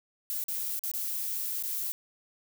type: noise with dropouts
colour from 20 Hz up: violet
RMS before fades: -33 dBFS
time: 0.3-1.92 s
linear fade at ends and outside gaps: 0 ms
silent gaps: 0.439-0.483 / 0.792-0.837 / 0.915-0.937 / 1.626-1.636 s
effects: none